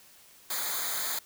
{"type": "noise with comb filter", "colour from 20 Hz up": "white", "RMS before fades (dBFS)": -32, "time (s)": [0.5, 1.19], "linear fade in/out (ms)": 5, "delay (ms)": 0.36, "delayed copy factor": -0.85, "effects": ["white hiss -56 dBFS RMS until 1.25 s"]}